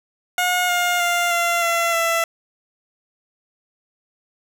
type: tone with pitch steps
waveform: 15% pulse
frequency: 720 / 709.3 / 698.7 / 688.3 / 678 / 667.9 Hz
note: F#5 / F5 / F5 / F5 / E5 / E5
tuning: -47 / +27 / +1 / -25 / +49 / +23 cents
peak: -11 dBFS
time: 0.38-2.24 s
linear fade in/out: 2 ms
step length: 310 ms
effects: none